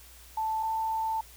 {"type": "tone pair in turn", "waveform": "sine", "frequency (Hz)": [880, 887.7], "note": ["A5", "A5"], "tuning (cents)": [0, 15], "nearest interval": "unison", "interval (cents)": 15, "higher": "second", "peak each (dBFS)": -27, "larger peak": "neither", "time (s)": [[0.37, 0.63], [0.63, 1.21]], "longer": "second", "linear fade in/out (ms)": 5, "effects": ["added 60 Hz sine -53 dBFS peak until 1.36 s", "white hiss -53 dBFS RMS until 1.36 s"]}